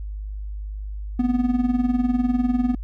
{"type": "tone with tremolo", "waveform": "triangle", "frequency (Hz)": 246.9, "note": "B3", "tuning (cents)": 0, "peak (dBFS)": -13, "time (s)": [1.19, 2.75], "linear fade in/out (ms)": 5, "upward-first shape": "sine", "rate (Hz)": 20, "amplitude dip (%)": 75, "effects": ["added 51 Hz sine -28 dBFS peak until 2.83 s"]}